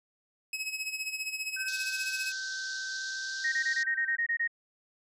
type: tone with tremolo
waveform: sawtooth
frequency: 2562 Hz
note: E7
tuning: 50 cents flat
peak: -27 dBFS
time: 0.53-2.32 s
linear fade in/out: 2 ms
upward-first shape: sine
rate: 15 Hz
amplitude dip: 70%
type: tone with pitch glide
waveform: sine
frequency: 1544 to 1561.9 Hz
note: G6 to G6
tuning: -27 to -7 cents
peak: -35 dBFS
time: 1.56-4.17 s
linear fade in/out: 10 ms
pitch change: +20 cents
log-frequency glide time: 2.84-3.5 s
type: band-pass noise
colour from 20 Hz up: pink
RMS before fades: -41 dBFS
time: 1.68-3.83 s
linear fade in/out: 2 ms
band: 3900 to 6300 Hz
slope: 48 dB/octave
type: tone bursts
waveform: sine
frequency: 1864.7 Hz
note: A#6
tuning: in tune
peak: -26 dBFS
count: 10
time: 3.44-4.477 s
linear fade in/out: 10 ms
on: 83 ms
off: 23 ms
effects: low-pass 12000 Hz 12 dB/octave